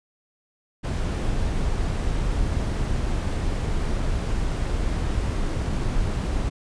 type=noise; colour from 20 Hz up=brown; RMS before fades=-24 dBFS; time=0.83-6.5 s; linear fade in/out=20 ms; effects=resampled to 22050 Hz